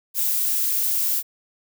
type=noise; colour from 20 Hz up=violet; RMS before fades=-22 dBFS; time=0.14-1.23 s; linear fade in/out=50 ms; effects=none